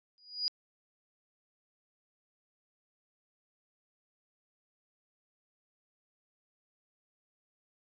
sine tone with exponential growth, 4900 Hz, D#8, 27 cents flat, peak -25 dBFS, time 0.18-0.48 s, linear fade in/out 0 ms, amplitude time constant 65 ms, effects tanh soft clip ceiling -22 dBFS + resampled to 16000 Hz

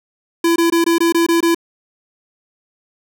square tone bursts, 335.9 Hz, E4, 33 cents sharp, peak -12 dBFS, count 8, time 0.44-1.547 s, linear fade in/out 5 ms, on 120 ms, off 21 ms, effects none

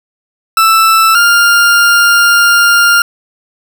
40% pulse tone pair in turn, 1323 / 1401.7 Hz, E6 / F6, +6 / +6 cents, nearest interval minor second, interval 100 cents, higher second, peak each -4 dBFS, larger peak neither, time 0.57-1.15 / 1.15-3.02 s, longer second, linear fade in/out 2 ms, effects none

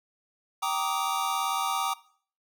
square chord, Eb major seventh, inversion first, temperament just, 777.8 / 933.4 / 1166.7 / 1244.5 Hz, G5 / Bb5 / D6 / Eb6, -14 / +2 / -12 / 0 cents, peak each -33 dBFS, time 0.62-1.94 s, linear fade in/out 10 ms, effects noise-tail reverb RT60 0.5 s tail -19 dB re dry

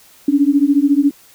sine beating tone pair, 277.4 / 291.4 Hz, C#4 / D4, +1 / -13 cents, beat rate 14 Hz, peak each -13 dBFS, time 0.28-1.11 s, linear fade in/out 5 ms, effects white hiss -47 dBFS RMS until 1.34 s

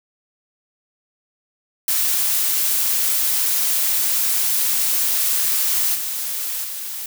blue noise with level steps, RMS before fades -19 / -25 / -29 dBFS, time 1.88-7.06 s, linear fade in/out 2 ms, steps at 5.94 / 6.63 s, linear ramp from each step 20 ms, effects none

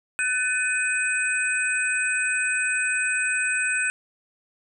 sine tone cluster, 1502 / 1759 / 2509 / 8090 Hz, F#6 / A6 / D#7 / B8, +26 / -1 / +14 / +41 cents, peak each -25 / -33 / -25 / -30 dBFS, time 0.19-3.9 s, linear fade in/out 0 ms, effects none

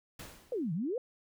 pink noise with exponential decay, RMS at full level -44 dBFS, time 0.19-0.79 s, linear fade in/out 5 ms, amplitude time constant 130 ms
sine exponential two-way sweep, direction down then up, 535 to 150 to 535 Hz, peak -31 dBFS, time 0.52-0.98 s, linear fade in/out 2 ms, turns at 0.73 s
effects none

